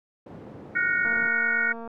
white band-pass noise, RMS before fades -43 dBFS, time 0.26-1.28 s, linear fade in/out 5 ms, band 100 to 400 Hz, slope 12 dB/octave
sine chord, Gb major seventh, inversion third, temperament equal with one note detuned, 1431.2 / 1480 / 1864.7 / 2217 Hz, F6 / Gb6 / Bb6 / Db7, +42 / 0 / 0 / 0 cents, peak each -26 / -26 / -27 / -30 dBFS, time 0.75-1.73 s, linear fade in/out 10 ms
click train, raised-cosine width 1 ms, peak -26 dBFS, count 191, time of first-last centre 1.05-1.876 s, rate 230 Hz
effects none

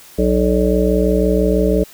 harmonic tone with a mistuned harmonic, 61.9 Hz, B1, 5 cents sharp, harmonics 1 / 3 / 5 / 7 / 9 / 10, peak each -18 / -18 / -20 / -17 / -21 / -23 dBFS, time 0.18-1.84 s, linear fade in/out 10 ms, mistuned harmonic 10, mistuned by -45 cents, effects white hiss -42 dBFS RMS until 1.93 s

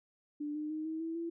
sine tone with pitch steps, 295.4 / 303 / 310.8 / 318.8 / 327 / 335.4 Hz, D4 / D#4 / D#4 / D#4 / E4 / E4, +10 / -46 / -2 / +42 / -14 / +30 cents, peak -35 dBFS, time 0.4-1.3 s, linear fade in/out 10 ms, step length 150 ms, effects none

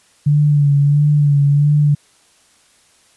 sine tone with vibrato, 145.1 Hz, D3, 21 cents flat, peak -9 dBFS, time 0.26-1.95 s, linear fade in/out 10 ms, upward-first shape sine, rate 1.5 Hz, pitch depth 38 cents each way, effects white hiss -53 dBFS RMS until 3.16 s + resampled to 24000 Hz

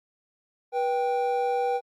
triangle tone pair together, 486.5 / 784 Hz, B4 / G5, -26 / 0 cents, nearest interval minor sixth, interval 826 cents, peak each -24 dBFS, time 0.72-1.81 s, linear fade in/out 50 ms, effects Opus 48 kbps

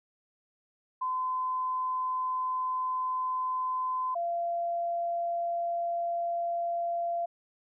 sine tone pair in turn, 1023 / 686.3 Hz, C6 / F5, -39 / -30 cents, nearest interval perfect fifth, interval 691 cents, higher first, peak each -28 dBFS, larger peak neither, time 1.01-4.15 / 4.15-7.26 s, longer first, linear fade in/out 10 ms, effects none

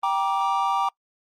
triangle chord, G minor, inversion none, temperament equal with one note detuned, 784 / 948.1 / 1174.7 Hz, G5 / Bb5 / D6, 0 / +29 / 0 cents, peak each -23 dBFS, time 0.03-0.89 s, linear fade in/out 5 ms, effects noise-tail reverb RT60 0.1 s tail -25 dB re dry + Opus 32 kbps

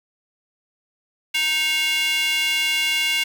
square tone with high-pass filter, 311.1 Hz, D#4, in tune, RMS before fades -21 dBFS, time 1.34-3.24 s, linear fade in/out 10 ms, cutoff 2500 Hz, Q 5.7, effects 8-bit

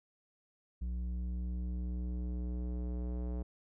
square tone with low-pass filter sweep, 60.9 Hz, B1, 24 cents flat, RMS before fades -37 dBFS, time 0.81-3.43 s, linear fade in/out 10 ms, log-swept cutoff 140 to 560 Hz, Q 1, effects none

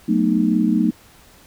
sine chord, B dominant seventh, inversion second, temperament just, 185.21 / 222.2 / 246.9 / 308.7 Hz, F#3 / A3 / B3 / D#4, +2 / +17 / 0 / -14 cents, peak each -21 / -18 / -22 / -20 dBFS, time 0.08-0.91 s, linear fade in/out 10 ms, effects pink hiss -49 dBFS RMS until 1.46 s

